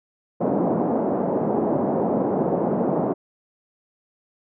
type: band-pass noise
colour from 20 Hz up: pink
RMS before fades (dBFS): -22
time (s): 0.4-3.14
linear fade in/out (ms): 20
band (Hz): 180 to 770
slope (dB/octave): 24
effects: none